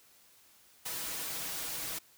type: noise with comb filter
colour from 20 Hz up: white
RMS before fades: -38 dBFS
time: 0.85-1.99 s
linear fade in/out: 10 ms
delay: 6.2 ms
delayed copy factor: +0.55
effects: white hiss -62 dBFS RMS until 2.17 s

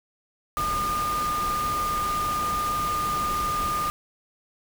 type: tone in noise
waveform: sine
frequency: 1213 Hz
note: D#6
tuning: 44 cents flat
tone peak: -24 dBFS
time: 0.57-3.9 s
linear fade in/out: 0 ms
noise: pink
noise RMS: -33 dBFS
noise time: 0.57-3.9 s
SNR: +6 dB
effects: none

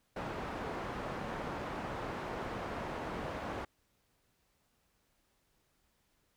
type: low-pass noise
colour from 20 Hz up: white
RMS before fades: -40 dBFS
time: 0.16-3.65 s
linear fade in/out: 5 ms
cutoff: 1000 Hz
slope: 12 dB/octave
effects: pink hiss -75 dBFS RMS until 6.36 s

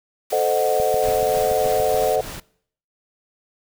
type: noise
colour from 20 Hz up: white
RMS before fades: -34 dBFS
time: 0.3-2.16 s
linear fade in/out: 5 ms
type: chord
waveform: sine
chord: A diminished seventh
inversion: none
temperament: equal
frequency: 440 / 523.3 / 622.3 / 740 Hz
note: A4 / C5 / Eb5 / Gb5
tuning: 0 / 0 / 0 / 0 cents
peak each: -22 dBFS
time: 0.32-2.21 s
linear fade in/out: 5 ms
type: click train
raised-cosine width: 5 ms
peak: -21 dBFS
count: 9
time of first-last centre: 0.8-1.944 s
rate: 6.99 Hz
type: noise with tremolo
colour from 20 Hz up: pink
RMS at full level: -33 dBFS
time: 1.02-2.4 s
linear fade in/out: 2 ms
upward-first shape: sine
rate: 3.3 Hz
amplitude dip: 45%
effects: noise-tail reverb RT60 0.6 s tail -22 dB re dry

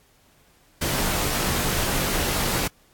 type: noise with comb filter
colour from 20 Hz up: pink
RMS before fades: -24 dBFS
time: 0.81-2.68 s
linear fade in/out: 10 ms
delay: 19 ms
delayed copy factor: -0.75
effects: pink hiss -59 dBFS RMS until 2.93 s + AAC 64 kbps

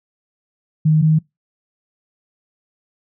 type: tone pair in turn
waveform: sine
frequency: 155.56 / 156.73 Hz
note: D#3 / D#3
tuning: 0 / +13 cents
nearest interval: unison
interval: 13 cents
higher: second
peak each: -10 dBFS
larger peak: neither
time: 0.85-1.02 / 1.02-1.19 s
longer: neither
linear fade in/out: 10 ms
effects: noise-tail reverb RT60 0.2 s tail -25 dB re dry

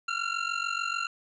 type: ring-modulated tone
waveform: 25% pulse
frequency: 1374 Hz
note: F6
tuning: 29 cents flat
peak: -22 dBFS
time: 0.08-1.07 s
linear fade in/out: 2 ms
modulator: 23.4 Hz
effects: resampled to 16000 Hz + 10-bit

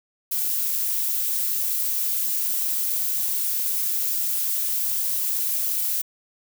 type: noise with amplitude modulation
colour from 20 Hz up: violet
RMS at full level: -22 dBFS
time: 0.31-6.02 s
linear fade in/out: 10 ms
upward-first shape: sine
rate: 255 Hz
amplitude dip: 50%
effects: none

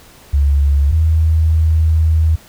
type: tone pair in turn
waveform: sine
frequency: 70.8 / 79.82 Hz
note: C#2 / D#2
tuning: +37 / +45 cents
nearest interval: major second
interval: 208 cents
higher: second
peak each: -9 dBFS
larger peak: neither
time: 0.33-0.92 / 0.92-2.36 s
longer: second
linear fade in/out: 10 ms
effects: pink hiss -43 dBFS RMS until 2.48 s

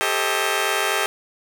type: chord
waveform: 10% pulse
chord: A half-diminished seventh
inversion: third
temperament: just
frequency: 396 / 440 / 528 / 633.6 Hz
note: G4 / A4 / C5 / Eb5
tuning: +18 / 0 / +16 / +31 cents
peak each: -16 / -17 / -22 / -17 dBFS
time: 0.01-1.06 s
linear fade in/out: 0 ms
effects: none

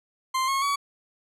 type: tone with pitch steps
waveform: 40% pulse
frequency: 1046.5 / 1087.8 / 1130.7 Hz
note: C6 / C#6 / C#6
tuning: 0 / -33 / +34 cents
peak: -22 dBFS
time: 0.34-0.76 s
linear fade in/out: 10 ms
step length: 140 ms
effects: low-pass 11000 Hz 12 dB/octave

